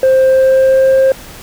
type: tone with pitch glide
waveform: sine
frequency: 525 to 531.1 Hz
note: C5 to C5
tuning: +6 to +26 cents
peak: -3 dBFS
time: 0.03-1.12 s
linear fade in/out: 2 ms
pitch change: +20 cents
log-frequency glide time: 0.25-0.99 s
effects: tanh soft clip ceiling -5 dBFS + pink hiss -33 dBFS RMS until 1.42 s